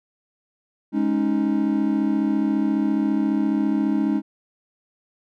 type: chord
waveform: triangle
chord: Ab suspended fourth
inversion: none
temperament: just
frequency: 207.7 / 276.9 / 311.5 Hz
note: Ab3 / Db4 / Eb4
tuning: 0 / -2 / +2 cents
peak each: -21 dBFS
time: 0.92-4.22 s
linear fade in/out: 50 ms
effects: none